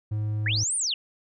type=tone; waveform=triangle; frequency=106.5 Hz; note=G#2; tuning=44 cents sharp; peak=-23 dBFS; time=0.11-0.64 s; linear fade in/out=10 ms
type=linear two-way sweep; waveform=sine; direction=up then down; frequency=1568 to 9397 to 2668 Hz; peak=-24 dBFS; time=0.46-0.94 s; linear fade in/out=2 ms; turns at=0.76 s
effects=none